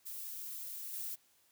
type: noise with level steps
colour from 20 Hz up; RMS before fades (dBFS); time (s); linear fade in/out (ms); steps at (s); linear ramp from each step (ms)
violet; -44 / -41; 0.05-1.16; 20; 0.92; 20
effects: white hiss -70 dBFS RMS until 1.51 s + high-pass 60 Hz 12 dB/octave